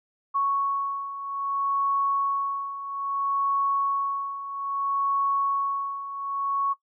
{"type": "beating tone pair", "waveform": "sine", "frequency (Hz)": [1108.7, 1109.31], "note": ["C#6", "C#6"], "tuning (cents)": [0, 1], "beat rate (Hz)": 0.61, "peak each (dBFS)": [-30, -25], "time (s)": [0.34, 6.74], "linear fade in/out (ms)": 20, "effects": ["noise-tail reverb RT60 0.1 s tail -17 dB re dry"]}